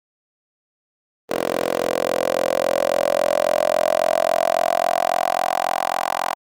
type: tone with high-pass filter sweep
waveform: 10% pulse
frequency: 43.65 Hz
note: F1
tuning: in tune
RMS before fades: -20 dBFS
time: 1.29-6.35 s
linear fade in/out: 20 ms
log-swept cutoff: 450 to 840 Hz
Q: 6.6
effects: Opus 32 kbps